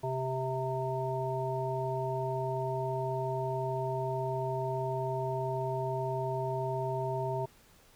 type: harmonic tone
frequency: 130.81 Hz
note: C3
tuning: in tune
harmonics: 1 / 3 / 5 / 7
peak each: -35 / -36 / -36 / -37 dBFS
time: 0.03-7.46 s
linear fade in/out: 10 ms
effects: pink hiss -61 dBFS RMS until 7.95 s